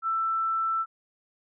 sine tone, 1330 Hz, E6, 15 cents sharp, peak -24 dBFS, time 0.02-0.86 s, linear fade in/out 50 ms, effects none

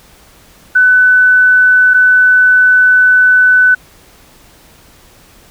sine tone pair in turn, 1500 / 1500 Hz, F#6 / F#6, +23 / +23 cents, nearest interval unison, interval 0 cents, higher neither, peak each -4 dBFS, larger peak neither, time 0.75-1.94 / 1.94-3.75 s, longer second, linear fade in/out 10 ms, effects pink hiss -43 dBFS RMS until 5.5 s

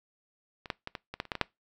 clicks, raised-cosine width 0.3 ms, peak -26 / -14 / -20 / -20 / -22 / -15 / -30 / -15 / -18 / -8 dBFS, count 10, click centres 0.658 / 0.702 / 0.874 / 0.952 / 1.14 / 1.201 / 1.253 / 1.318 / 1.353 / 1.413 s, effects noise-tail reverb RT60 0.2 s tail -23 dB re dry

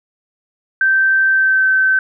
sine tone with pitch glide, 1557 to 1539.1 Hz, G6 to G6, -12 to -32 cents, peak -10 dBFS, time 0.81-1.99 s, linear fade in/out 2 ms, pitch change -20 cents, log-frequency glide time 1.3-1.67 s, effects none

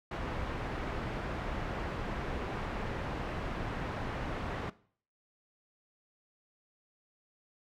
pink low-pass noise, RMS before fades -37 dBFS, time 0.11-4.7 s, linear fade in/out 5 ms, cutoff 1900 Hz, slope 12 dB/octave, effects noise-tail reverb RT60 0.5 s tail -19 dB re dry

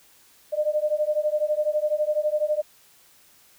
sine beating tone pair, 599 / 611 Hz, D5 / D#5, +34 / -32 cents, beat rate 12 Hz, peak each -24 dBFS, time 0.52-2.62 s, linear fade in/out 20 ms, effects white hiss -56 dBFS RMS until 3.58 s

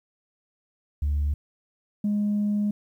sine tone pair in turn, 72.9 / 207.1 Hz, D2 / G#3, -12 / -5 cents, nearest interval octave + tritone, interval 1807 cents, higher second, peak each -20 dBFS, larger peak neither, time 1.02-1.34 / 2.04-2.71 s, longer second, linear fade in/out 5 ms, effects tanh soft clip ceiling -19 dBFS + 10-bit

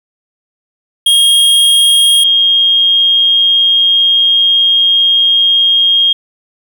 square / sine tone pair in turn, 3252 / 3241 Hz, G#7 / G#7, -37 / -43 cents, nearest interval unison, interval 6 cents, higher first, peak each -6 dBFS, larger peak neither, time 1.06-2.24 / 2.24-6.13 s, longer second, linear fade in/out 5 ms, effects 7-bit

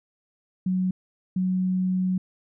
sine tone bursts at uneven times, 185 Hz, F#3, in tune, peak -21 dBFS, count 2, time 0.66-0.91 / 1.36-2.18 s, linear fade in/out 5 ms, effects none

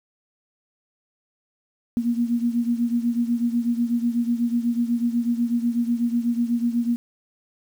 sine beating tone pair, 234.8 / 242.9 Hz, A#3 / B3, +13 / -29 cents, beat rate 8.1 Hz, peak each -21 / -25 dBFS, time 1.97-6.96 s, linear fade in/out 0 ms, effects 8-bit

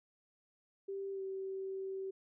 sine tone with pitch glide, 392 to 384.4 Hz, G4 to G4, 0 to -34 cents, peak -38 dBFS, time 0.88-2.11 s, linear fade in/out 10 ms, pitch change -34 cents, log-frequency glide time 1.12-1.22 s, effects none

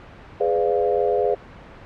sine chord, G# diminished seventh, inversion none, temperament equal with one note detuned, 415.3 / 499.6 / 587.3 / 698.5 Hz, G#4 / B4 / D5 / F5, 0 / +20 / 0 / 0 cents, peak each -21 / -22 / -26 / -25 dBFS, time 0.4-1.35 s, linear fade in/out 10 ms, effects pink hiss -42 dBFS RMS until 1.85 s + low-pass 2000 Hz 12 dB/octave

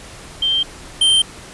sine / square tone pair in turn, 3152 / 3134 Hz, G7 / G7, +9 / -1 cents, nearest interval unison, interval 10 cents, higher first, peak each -14 / -11 dBFS, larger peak second, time 0.42-0.63 / 1.01-1.22 s, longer neither, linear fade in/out 5 ms, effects pink hiss -37 dBFS RMS until 1.53 s + resampled to 24000 Hz

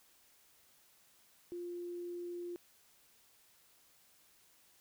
sine tone, 349.8 Hz, F4, 3 cents sharp, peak -40 dBFS, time 1.52-2.56 s, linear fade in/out 0 ms, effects white hiss -67 dBFS RMS until 4.8 s

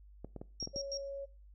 clicks, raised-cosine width 2 ms, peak -30 dBFS, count 6, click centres 0.246 / 0.363 / 0.415 / 0.627 / 0.674 / 0.762 s
sine tone bursts, 5588 Hz, F8, in tune, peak -37 dBFS, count 3, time 0.6-0.974 s, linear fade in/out 2 ms, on 58 ms, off 100 ms
sine tone, 554.4 Hz, C#5, in tune, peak -39 dBFS, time 0.73-1.26 s, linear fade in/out 20 ms
effects noise-tail reverb RT60 0.4 s tail -21 dB re dry + added 50 Hz sine -54 dBFS peak until 1.54 s

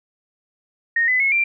sine tone with pitch steps, 1855 / 2011 / 2181 / 2364 Hz, A#6 / B6 / C#7 / D7, -9 / +31 / -29 / +11 cents, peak -15 dBFS, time 0.96-1.44 s, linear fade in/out 5 ms, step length 120 ms, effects none

